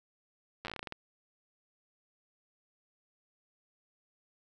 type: slowing click train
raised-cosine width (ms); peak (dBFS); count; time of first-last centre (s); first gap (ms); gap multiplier
0.3; -23; 12; 0.65-0.924; 9; 1.19
effects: none